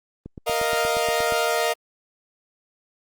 click train, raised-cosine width 3 ms, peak -23 dBFS, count 10, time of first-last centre 0.26-1.323 s, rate 8.47 Hz
sawtooth chord, Bb suspended fourth, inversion none, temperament equal, 466.2 / 622.3 / 698.5 Hz, Bb4 / Eb5 / F5, 0 / 0 / 0 cents, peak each -21 dBFS, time 0.46-1.74 s, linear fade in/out 20 ms
effects Opus 32 kbps

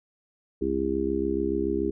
harmonic tone, 67 Hz, C2, 42 cents sharp, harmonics 1 / 3 / 4 / 5 / 6, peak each -35 / -34 / -31 / -28 / -28 dBFS, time 0.61-1.91 s, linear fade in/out 10 ms, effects none

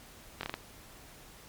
slowing click train, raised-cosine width 0.3 ms, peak -18 dBFS, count 5, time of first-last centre 0.41-0.54 s, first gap 22 ms, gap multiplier 1.27, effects pink hiss -53 dBFS RMS until 1.48 s + MP3 96 kbps

